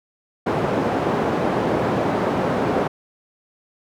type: band-pass noise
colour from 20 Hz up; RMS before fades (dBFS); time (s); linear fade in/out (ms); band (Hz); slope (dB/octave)
white; -21; 0.46-2.88; 10; 130 to 640; 12
effects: none